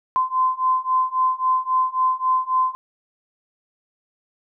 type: beating tone pair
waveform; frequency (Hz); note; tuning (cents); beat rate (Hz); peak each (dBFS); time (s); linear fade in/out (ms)
sine; 1029 / 1032.7; C6 / C6; -29 / -23; 3.7; -21 / -20; 0.16-2.75; 0
effects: none